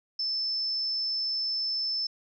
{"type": "tone", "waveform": "sine", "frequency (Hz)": 5274, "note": "E8", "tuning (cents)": 0, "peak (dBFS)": -27, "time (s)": [0.19, 2.07], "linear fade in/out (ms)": 5, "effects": []}